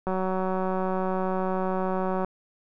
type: click train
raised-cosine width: 1 ms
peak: -15 dBFS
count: 408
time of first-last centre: 0.07-2.246 s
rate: 187 Hz
effects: none